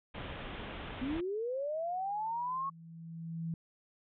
pink low-pass noise, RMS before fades -43 dBFS, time 0.14-1.21 s, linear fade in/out 10 ms, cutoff 3600 Hz, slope 96 dB/octave
sine linear sweep, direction up, 246.3 to 1108.7 Hz, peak -33 dBFS, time 1.01-2.7 s, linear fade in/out 10 ms
sine tone with exponential growth, 164.81 Hz, E3, in tune, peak -33 dBFS, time 1.74-3.54 s, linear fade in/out 2 ms, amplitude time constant 390 ms
effects none

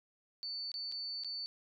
sine tone with dropouts, 4500 Hz, C#8, 25 cents sharp, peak -38 dBFS, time 0.43-1.46 s, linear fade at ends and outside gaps 0 ms, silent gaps 0.717-0.741 / 0.916-0.922 / 1.236-1.246 s, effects none

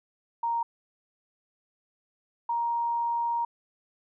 sine tone pair in turn, 932.3 / 938.2 Hz, A#5 / A#5, 0 / +11 cents, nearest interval unison, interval 11 cents, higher second, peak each -25 dBFS, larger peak neither, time 0.43-0.63 / 2.49-3.45 s, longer second, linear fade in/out 5 ms, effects none

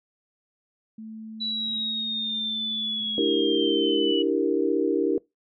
sine tone with pitch glide, 220 to 216.5 Hz, A3 to A3, 0 to -28 cents, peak -36 dBFS, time 0.98-4.12 s, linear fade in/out 5 ms, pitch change -28 cents, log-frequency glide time 2.68-2.8 s
sine linear sweep, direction down, 3951 to 2929 Hz, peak -26 dBFS, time 1.4-4.23 s, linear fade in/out 20 ms
sine chord, E half-diminished seventh, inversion third, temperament equal, 293.7 / 329.6 / 392 / 466.2 Hz, D4 / E4 / G4 / Bb4, 0 / 0 / 0 / 0 cents, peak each -26 dBFS, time 3.18-5.18 s, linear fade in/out 2 ms
effects noise-tail reverb RT60 0.2 s tail -23 dB re dry

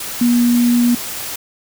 sine tone in noise, 240.4 Hz, B3, 46 cents flat, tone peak -10 dBFS, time 0.21-0.95 s, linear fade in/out 5 ms, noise white, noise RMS -26 dBFS, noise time 0-1.36 s, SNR +13 dB, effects none

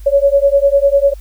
sine beating tone pair, 554.4 / 564.4 Hz, C#5 / C#5, 0 / +31 cents, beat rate 10 Hz, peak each -11 dBFS, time 0.06-1.14 s, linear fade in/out 10 ms, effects added 50 Hz sine -29 dBFS peak until 1.2 s + white hiss -49 dBFS RMS until 1.2 s

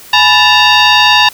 sine tone with frequency modulation, 987.8 Hz, B5, in tune, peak -4 dBFS, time 0.13-1.29 s, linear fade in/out 5 ms, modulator 915 Hz, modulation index 3.9, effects white hiss -35 dBFS RMS until 1.33 s

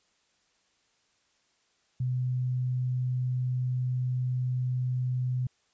sine tone, 126.3 Hz, B2, 39 cents sharp, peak -26 dBFS, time 2-5.47 s, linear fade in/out 5 ms, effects white hiss -70 dBFS RMS until 5.73 s + resampled to 16000 Hz

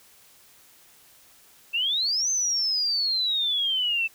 sine exponential two-way sweep, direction up then down, 2632 to 6272 to 2632 Hz, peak -22 dBFS, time 1.73-4.08 s, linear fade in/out 20 ms, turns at 2.3 s, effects white hiss -55 dBFS RMS until 4.14 s

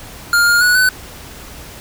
square tone with pitch steps, 1407 / 1415 / 1467 / 1505 Hz, F6 / F6 / F#6 / F#6, +12 / +22 / -15 / +29 cents, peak -10 dBFS, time 0.33-0.89 s, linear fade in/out 2 ms, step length 140 ms, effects added 60 Hz sine -43 dBFS peak until 1.8 s + pink hiss -35 dBFS RMS until 1.8 s

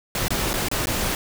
pink noise with dropouts, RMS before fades -24 dBFS, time 0.15-1.15 s, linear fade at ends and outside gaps 1 ms, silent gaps 0.282-0.305 / 0.532-0.539 / 0.685-0.714 / 0.857-0.87 s, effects none

